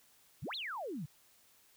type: exponential two-way sweep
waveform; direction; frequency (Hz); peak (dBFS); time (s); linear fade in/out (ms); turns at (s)
sine; up then down; 92.3 to 4349 to 130.3; -38; 0.42-1.06; 10; 0.55
effects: white hiss -66 dBFS RMS until 1.76 s

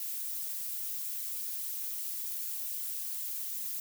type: noise with flanger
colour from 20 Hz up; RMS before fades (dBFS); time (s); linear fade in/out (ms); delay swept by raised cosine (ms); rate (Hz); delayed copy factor
violet; -37; 0-3.8; 2; 0.95 to 6.25; 2.5; +0.7
effects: none

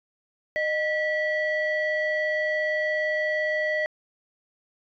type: tone pair together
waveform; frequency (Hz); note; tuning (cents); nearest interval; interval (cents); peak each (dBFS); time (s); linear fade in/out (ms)
sine; 615.4 / 1951; D#5 / B6; -19 / -22; octave + minor sixth; 1997; -24; 0.56-3.86; 0
effects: tanh soft clip ceiling -19 dBFS

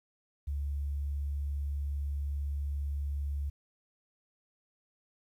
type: tone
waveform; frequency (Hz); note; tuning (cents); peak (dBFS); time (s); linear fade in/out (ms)
sine; 71.2; C#2; +47; -31; 0.47-3.5; 10
effects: 11-bit

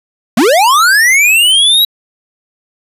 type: linear sweep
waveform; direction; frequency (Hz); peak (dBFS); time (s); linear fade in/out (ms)
square; up; 196 to 3913; -6; 0.37-1.85; 5
effects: resampled to 32000 Hz

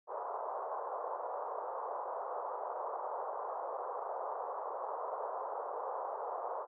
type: band-pass noise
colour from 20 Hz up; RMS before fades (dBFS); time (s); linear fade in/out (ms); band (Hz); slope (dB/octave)
white; -40; 0.07-6.67; 50; 450 to 1100; 48
effects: none

